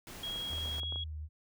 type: noise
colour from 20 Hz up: pink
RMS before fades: -47 dBFS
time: 0.07-0.8 s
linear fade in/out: 0 ms
type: tone with pitch glide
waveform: sine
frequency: 3290 to 3315 Hz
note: G#7 to G#7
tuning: -17 to -4 cents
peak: -36 dBFS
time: 0.23-1.04 s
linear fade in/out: 5 ms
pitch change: +13 cents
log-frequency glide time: 0.69-0.84 s
type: clicks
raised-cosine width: 1 ms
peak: -33 dBFS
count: 9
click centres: 0.297 / 0.36 / 0.533 / 0.583 / 0.659 / 0.784 / 0.833 / 0.924 / 0.959 s
type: tone with vibrato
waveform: sine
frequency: 78.1 Hz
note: D#2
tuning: 7 cents sharp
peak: -38 dBFS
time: 0.48-1.29 s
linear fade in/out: 50 ms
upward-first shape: sine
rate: 2.5 Hz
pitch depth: 44 cents each way
effects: none